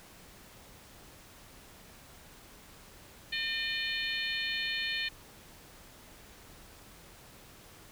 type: harmonic tone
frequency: 605 Hz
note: D#5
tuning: 49 cents flat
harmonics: 3 / 4 / 5 / 6 / 7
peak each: -36 / -37 / -38 / -39 / -39 dBFS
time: 3.32-5.09 s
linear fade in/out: 10 ms
effects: pink hiss -54 dBFS RMS until 7.91 s